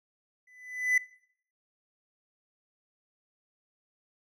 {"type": "tone with exponential growth", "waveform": "triangle", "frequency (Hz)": 2000, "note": "B6", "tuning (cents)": 21, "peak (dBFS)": -17, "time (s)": [0.47, 0.98], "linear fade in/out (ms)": 5, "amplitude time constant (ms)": 110, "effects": ["noise-tail reverb RT60 0.6 s tail -20 dB re dry"]}